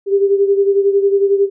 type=beating tone pair; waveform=sine; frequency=395.6 / 406.6 Hz; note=G4 / G#4; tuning=+16 / -37 cents; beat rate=11 Hz; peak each=-11 / -17 dBFS; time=0.06-1.5 s; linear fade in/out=50 ms; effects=none